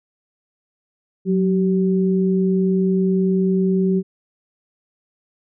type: tone pair together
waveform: sine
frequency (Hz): 185 / 383.3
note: F#3 / G4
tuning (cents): 0 / -39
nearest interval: octave + minor second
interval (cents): 1261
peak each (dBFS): -16 / -20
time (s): 1.25-4.03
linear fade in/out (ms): 50
effects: none